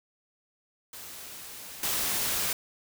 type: noise with level steps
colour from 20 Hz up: white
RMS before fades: -43 / -29 dBFS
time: 0.93-2.53 s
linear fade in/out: 2 ms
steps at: 1.83 s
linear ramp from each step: 2 ms
effects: none